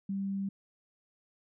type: tone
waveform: sine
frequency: 196.1 Hz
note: G3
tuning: 1 cent sharp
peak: -31 dBFS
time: 0.09-0.49 s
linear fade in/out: 5 ms
effects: none